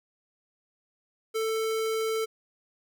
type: tone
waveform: square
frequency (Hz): 443.3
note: A4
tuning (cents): +13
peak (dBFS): -27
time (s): 1.34-2.26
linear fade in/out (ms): 20
effects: none